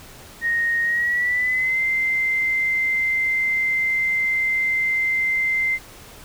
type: tone with pitch glide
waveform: sine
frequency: 1864.7 to 2081 Hz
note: A#6 to C7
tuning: 0 to -10 cents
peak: -18 dBFS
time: 0.41-5.79 s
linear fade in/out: 50 ms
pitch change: +190 cents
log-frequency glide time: 0.83-1.81 s
effects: pink hiss -43 dBFS RMS until 6.24 s